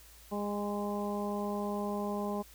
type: harmonic tone with a mistuned harmonic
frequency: 204.7 Hz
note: G#3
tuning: 25 cents flat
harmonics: 1 / 2 / 3 / 4 / 5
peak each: -35 / -38 / -40 / -41 / -42 dBFS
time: 0.31-2.43 s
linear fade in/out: 20 ms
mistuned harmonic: 5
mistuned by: +18 cents
effects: added 57 Hz sine -57 dBFS peak until 2.54 s + white hiss -57 dBFS RMS until 2.54 s